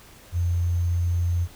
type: tone with sample-and-hold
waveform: sine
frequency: 86.8 Hz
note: F2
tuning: 10 cents flat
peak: -20 dBFS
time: 0.32-1.48 s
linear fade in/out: 50 ms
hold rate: 6300 Hz
effects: pink hiss -49 dBFS RMS until 1.55 s